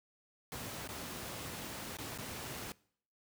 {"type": "noise with dropouts", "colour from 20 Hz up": "pink", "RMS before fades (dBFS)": -43, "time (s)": [0.52, 2.72], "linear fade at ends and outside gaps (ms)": 0, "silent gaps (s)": [[0.875, 0.889], [1.969, 1.986], [2.177, 2.186]], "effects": ["noise-tail reverb RT60 0.6 s tail -23 dB re dry", "high-pass 80 Hz 12 dB/octave"]}